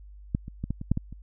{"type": "clicks", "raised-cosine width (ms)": 5, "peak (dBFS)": [-12, -26, -18, -16, -22, -9, -15, -29], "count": 8, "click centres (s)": [0.349, 0.481, 0.64, 0.706, 0.814, 0.916, 0.974, 1.126], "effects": ["added 50 Hz sine -44 dBFS peak until 1.22 s"]}